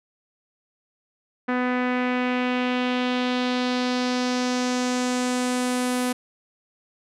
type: tone with low-pass filter sweep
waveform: sawtooth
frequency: 249.8 Hz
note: B3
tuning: 20 cents sharp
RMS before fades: -24 dBFS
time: 1.48-6.13 s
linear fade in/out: 10 ms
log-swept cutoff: 1800 to 11000 Hz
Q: 2
effects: none